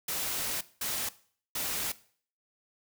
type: noise bursts at uneven times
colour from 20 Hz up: white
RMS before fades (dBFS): -33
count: 3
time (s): 0.08-0.61 / 0.81-1.09 / 1.55-1.92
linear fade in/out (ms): 5
effects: noise-tail reverb RT60 0.5 s tail -18 dB re dry